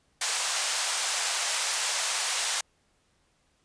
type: band-pass noise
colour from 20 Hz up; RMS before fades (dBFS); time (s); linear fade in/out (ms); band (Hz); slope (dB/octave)
white; -29; 0.21-2.61; 5; 610 to 9100; 24
effects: pink hiss -69 dBFS RMS until 3.64 s + resampled to 22050 Hz